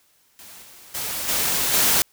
white noise with level steps, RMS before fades -43 / -46 / -28 / -22 / -18 dBFS, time 0.39-2.02 s, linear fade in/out 0 ms, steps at 0.62 / 0.94 / 1.28 / 1.73 s, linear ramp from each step 10 ms, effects white hiss -61 dBFS RMS until 2.12 s

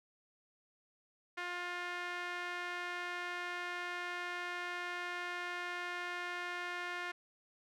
sawtooth tone with band-pass filter, 353.7 Hz, F4, 22 cents sharp, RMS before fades -41 dBFS, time 1.37-7.12 s, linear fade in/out 10 ms, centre 1800 Hz, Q 1.7, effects none

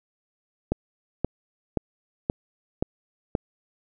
click train, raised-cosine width 2 ms, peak -9 dBFS, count 6, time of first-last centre 0.72-3.352 s, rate 1.9 Hz, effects none

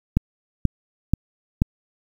click train, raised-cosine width 5 ms, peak -4 dBFS, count 4, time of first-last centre 0.17-1.619 s, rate 2.07 Hz, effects 7-bit

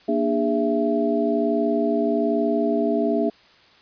sine tone cluster, 235.9 / 297.1 / 409.6 / 667 Hz, A#3 / D4 / G#4 / E5, +21 / +20 / -24 / +20 cents, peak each -24 dBFS, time 0.08-3.3 s, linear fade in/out 10 ms, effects white hiss -53 dBFS RMS until 3.81 s + resampled to 11025 Hz

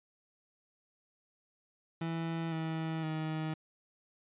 30% pulse tone with pitch steps, 164.81 / 160.95 / 157.19 Hz, E3 / E3 / D#3, 0 / -41 / +18 cents, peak -31 dBFS, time 2.01-3.54 s, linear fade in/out 5 ms, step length 510 ms, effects resampled to 8000 Hz

